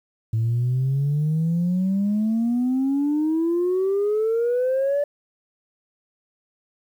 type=exponential sweep; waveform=sine; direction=up; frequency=110 to 584 Hz; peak=-17 dBFS; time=0.33-5.04 s; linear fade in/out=5 ms; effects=tanh soft clip ceiling -16 dBFS + 9-bit